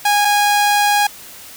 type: tone pair in turn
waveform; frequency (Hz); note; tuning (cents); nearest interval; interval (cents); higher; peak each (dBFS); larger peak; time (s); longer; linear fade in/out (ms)
sawtooth; 823 / 823; G#5 / G#5; -16 / -16; unison; 0; neither; -8; neither; 0.05-0.25 / 0.25-1.07; second; 5
effects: white hiss -37 dBFS RMS until 1.56 s